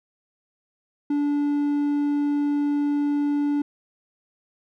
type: tone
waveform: triangle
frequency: 289.8 Hz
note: D4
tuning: 23 cents flat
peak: -18 dBFS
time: 1.1-3.62 s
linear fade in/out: 5 ms
effects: none